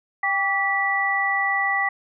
sine tone cluster, 792 / 1154 / 1961 Hz, G5 / D6 / B6, +18 / -31 / -13 cents, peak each -25 / -28 / -21 dBFS, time 0.23-1.89 s, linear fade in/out 5 ms, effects none

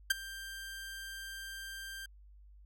sawtooth tone with ADSR envelope, 1580 Hz, G6, 13 cents sharp, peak -19 dBFS, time 0.1-2.06 s, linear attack 8 ms, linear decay 17 ms, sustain -20 dB, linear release 5 ms, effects added 50 Hz sine -54 dBFS peak until 2.65 s

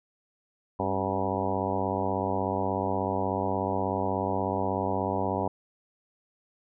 harmonic tone with a mistuned harmonic, 96.5 Hz, G2, 27 cents flat, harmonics 1 / 2 / 3 / 4 / 5 / 6 / 7 / 8 / 9 / 10, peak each -35 / -35 / -35 / -35 / -35 / -35 / -35 / -35 / -35 / -35 dBFS, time 0.79-5.48 s, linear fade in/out 5 ms, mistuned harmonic 3, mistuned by -72 cents, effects none

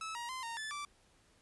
sawtooth tone with pitch steps, 1303 / 946 / 1035 / 924 / 1743 / 1167 Hz, E6 / A#5 / C6 / A#5 / A6 / D6, -20 / +25 / -19 / -16 / -17 / -11 cents, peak -36 dBFS, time 0.01-0.85 s, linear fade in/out 2 ms, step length 140 ms, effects pink hiss -68 dBFS RMS until 1.41 s + resampled to 24000 Hz

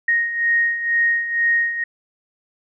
sine beating tone pair, 1864.7 / 1866.8 Hz, A#6 / A#6, 0 / +2 cents, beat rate 2.1 Hz, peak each -23 / -17 dBFS, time 0.08-1.84 s, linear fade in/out 5 ms, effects none

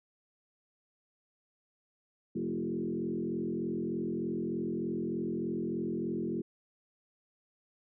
sine tone with frequency modulation, 282.7 Hz, C#4, 34 cents sharp, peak -31 dBFS, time 2.35-6.42 s, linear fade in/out 10 ms, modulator 43.3 Hz, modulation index 2.5, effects none

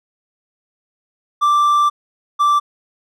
triangle tone pair in turn, 1175 / 1170.5 Hz, D6 / D6, +1 / -6 cents, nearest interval unison, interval 7 cents, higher first, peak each -9 dBFS, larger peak neither, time 1.41-1.9 / 2.39-2.6 s, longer first, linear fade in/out 20 ms, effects none

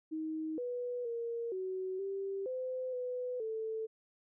sine tone with pitch steps, 315.2 / 490.2 / 466.5 / 374.8 / 391.4 / 512 / 498.6 / 442 Hz, D#4 / B4 / A#4 / F#4 / G4 / C5 / B4 / A4, +23 / -13 / +1 / +22 / -3 / -38 / +16 / +8 cents, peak -35 dBFS, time 0.11-3.87 s, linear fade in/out 20 ms, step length 470 ms, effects none

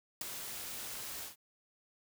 white noise with ADSR envelope, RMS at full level -33 dBFS, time 0.21-1.36 s, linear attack 5 ms, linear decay 6 ms, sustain -10 dB, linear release 130 ms, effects none

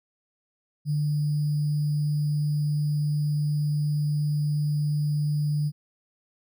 sine tone with sample-and-hold, 148.6 Hz, D3, 21 cents sharp, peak -22 dBFS, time 0.85-5.72 s, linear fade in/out 50 ms, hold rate 4900 Hz, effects none

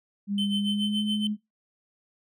sine tone with pitch glide, 201.7 to 210.5 Hz, G3 to G#3, +50 to +24 cents, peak -25 dBFS, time 0.27-1.37 s, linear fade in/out 50 ms, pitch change +74 cents, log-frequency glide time 0.54-1.03 s
triangle tone with tremolo, 3072 Hz, G7, 36 cents flat, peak -25 dBFS, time 0.38-1.27 s, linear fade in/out 2 ms, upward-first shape sine, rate 7.1 Hz, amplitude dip 80%
effects noise-tail reverb RT60 0.2 s tail -23 dB re dry

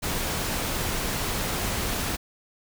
pink noise, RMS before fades -28 dBFS, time 0.02-2.17 s, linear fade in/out 20 ms, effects none

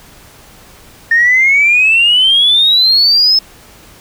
sine exponential sweep, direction up, 1814 to 5260 Hz, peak -5 dBFS, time 1.11-3.39 s, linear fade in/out 5 ms, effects tanh soft clip ceiling -1 dBFS + pink hiss -40 dBFS RMS until 4 s

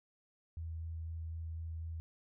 sine tone with vibrato, 81.6 Hz, E2, 17 cents flat, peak -39 dBFS, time 0.57-2 s, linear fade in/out 0 ms, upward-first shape square, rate 4 Hz, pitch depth 8 cents each way, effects none

